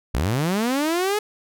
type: linear sweep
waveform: sawtooth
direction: up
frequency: 51 to 429.1 Hz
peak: -16 dBFS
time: 0.14-1.19 s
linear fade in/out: 5 ms
effects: none